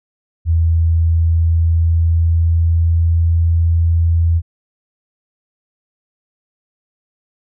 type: tone with pitch glide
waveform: sine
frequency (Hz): 82.41 to 83.46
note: E2 to E2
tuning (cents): 0 to +22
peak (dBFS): -10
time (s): 0.45-4.42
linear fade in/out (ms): 50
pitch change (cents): +22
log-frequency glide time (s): 0.87-3.41
effects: none